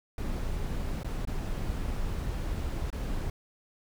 brown noise with dropouts, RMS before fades -32 dBFS, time 0.18-3.3 s, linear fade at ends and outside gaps 2 ms, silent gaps 1.033-1.045 / 1.252-1.273 / 2.903-2.927 s, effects none

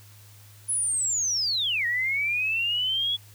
sine linear two-way sweep, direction down then up, 10430 to 1864.7 to 3395 Hz, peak -23 dBFS, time 0.68-3.17 s, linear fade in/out 20 ms, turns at 1.86 s, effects added 103 Hz sine -49 dBFS peak until 3.34 s + white hiss -54 dBFS RMS until 3.34 s

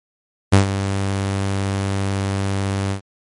sawtooth tone with ADSR envelope, 98 Hz, G2, in tune, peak -3 dBFS, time 0.52-3.01 s, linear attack 14 ms, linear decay 120 ms, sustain -12 dB, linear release 95 ms, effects MP3 48 kbps

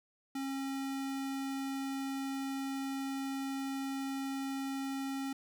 square tone, 271.2 Hz, C#4, 38 cents flat, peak -36 dBFS, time 0.35-5.33 s, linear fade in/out 5 ms, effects none

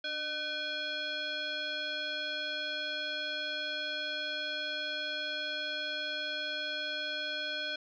sine tone with frequency modulation, 2420 Hz, D#7, 49 cents flat, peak -33 dBFS, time 0.04-7.76 s, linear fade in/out 5 ms, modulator 905 Hz, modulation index 1.9, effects none

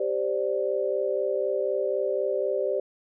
sine chord, G suspended fourth, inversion none, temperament equal, 392 / 523.3 / 587.3 Hz, G4 / C5 / D5, 0 / 0 / 0 cents, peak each -28 dBFS, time 0-2.8 s, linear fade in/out 5 ms, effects none

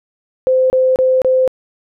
sine tone bursts, 517 Hz, C5, 21 cents flat, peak -9 dBFS, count 4, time 0.47-1.477 s, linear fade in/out 0 ms, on 230 ms, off 29 ms, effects none

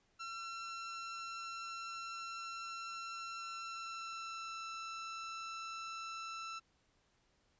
sawtooth tone with pitch glide, 1352 to 1331.8 Hz, E6 to E6, +43 to +17 cents, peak -39 dBFS, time 0.19-6.6 s, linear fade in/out 20 ms, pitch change -26 cents, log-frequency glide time 3.38-4.67 s, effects pink hiss -75 dBFS RMS until 7.59 s + resampled to 16000 Hz

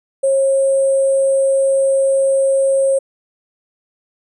sine tone with sample-and-hold, 541 Hz, C#5, 42 cents flat, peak -11 dBFS, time 0.23-2.99 s, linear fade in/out 10 ms, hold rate 8820 Hz, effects resampled to 32000 Hz

